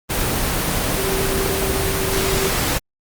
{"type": "tone in noise", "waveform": "sine", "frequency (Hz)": 386.7, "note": "G4", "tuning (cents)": -24, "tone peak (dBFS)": -22, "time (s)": [0.97, 2.5], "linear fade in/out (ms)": 20, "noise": "pink", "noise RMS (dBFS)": -20, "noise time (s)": [0.09, 2.79], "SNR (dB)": -5, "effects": ["Opus 24 kbps"]}